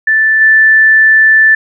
sine tone with level steps, 1760 Hz, A6, in tune, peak -6 / -3 dBFS, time 0.07-1.55 s, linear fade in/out 5 ms, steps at 0.4 s, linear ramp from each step 20 ms, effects none

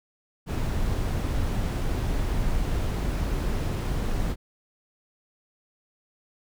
brown noise, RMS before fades -26 dBFS, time 0.46-4.36 s, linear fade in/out 50 ms, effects none

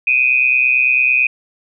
sine tone with amplitude modulation, 2493 Hz, D#7, 3 cents sharp, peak -7 dBFS, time 0.07-1.27 s, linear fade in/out 5 ms, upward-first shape sine, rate 129 Hz, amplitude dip 80%, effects none

